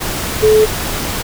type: tone in noise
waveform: sine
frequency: 431.8 Hz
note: A4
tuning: 33 cents flat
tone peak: -6 dBFS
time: 0.42-0.66 s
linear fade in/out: 20 ms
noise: pink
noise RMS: -20 dBFS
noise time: 0-1.23 s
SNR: +11 dB
effects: none